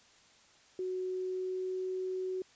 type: tone with pitch glide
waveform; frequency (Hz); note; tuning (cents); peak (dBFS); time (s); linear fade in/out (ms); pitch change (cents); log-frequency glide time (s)
sine; 370 to 372.6; F#4 to F#4; 0 to +12; -33; 0.79-2.42; 2; +12; 0.99-1.88
effects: white hiss -62 dBFS RMS until 2.55 s + resampled to 16000 Hz